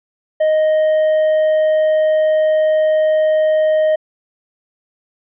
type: tone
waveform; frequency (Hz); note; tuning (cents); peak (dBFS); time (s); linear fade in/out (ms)
triangle; 622.3; D#5; 0; -9; 0.4-3.96; 10
effects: resampled to 8000 Hz

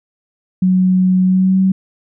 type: tone with pitch glide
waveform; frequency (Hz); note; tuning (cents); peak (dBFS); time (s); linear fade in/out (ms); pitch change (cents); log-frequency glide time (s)
sine; 185 to 189.76; F#3 to F#3; 0 to +44; -9; 0.62-1.72; 5; +44; 1.24-1.6
effects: none

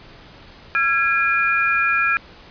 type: tone cluster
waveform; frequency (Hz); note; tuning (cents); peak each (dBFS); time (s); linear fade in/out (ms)
sine; 1361 / 1651 / 2417; F6 / G#6 / D7; -45 / -11 / +49; -20; 0.75-2.17; 0
effects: pink hiss -44 dBFS RMS until 2.5 s + resampled to 11025 Hz

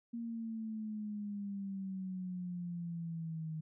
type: exponential sweep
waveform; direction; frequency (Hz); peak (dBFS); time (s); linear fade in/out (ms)
sine; down; 234.7 to 156.4; -38; 0.13-3.61; 10
effects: none

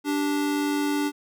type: tone pair together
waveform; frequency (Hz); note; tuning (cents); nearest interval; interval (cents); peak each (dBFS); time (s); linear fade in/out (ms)
square; 292 / 390.3; D4 / G4; -10 / -8; perfect fourth; 502; -24 / -32; 0.04-1.12; 50
effects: none

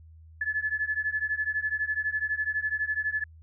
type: beating tone pair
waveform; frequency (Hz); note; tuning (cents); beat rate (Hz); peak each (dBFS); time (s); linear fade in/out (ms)
sine; 1718 / 1730; A6 / A6; -42 / -30; 12; -29 / -30; 0.41-3.24; 5
effects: added 80 Hz sine -48 dBFS peak until 3.42 s

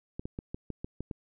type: clicks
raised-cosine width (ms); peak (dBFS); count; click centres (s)
3; -23; 8; 0.195 / 0.255 / 0.389 / 0.545 / 0.703 / 0.845 / 1.006 / 1.112
effects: none

